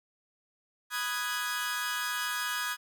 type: chord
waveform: sawtooth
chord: G# minor seventh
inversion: first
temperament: equal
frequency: 987.8 / 1244.5 / 1480 / 1661.2 Hz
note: B5 / D#6 / F#6 / G#6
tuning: 0 / 0 / 0 / 0 cents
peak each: -36 / -33 / -35 / -30 dBFS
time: 0.9-2.77 s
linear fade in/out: 50 ms
effects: none